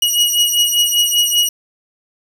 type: beating tone pair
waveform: sawtooth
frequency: 2899 / 2904.1 Hz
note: F#7 / F#7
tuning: -36 / -33 cents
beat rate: 5.1 Hz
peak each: -12 dBFS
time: 0.02-1.49 s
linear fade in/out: 5 ms
effects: none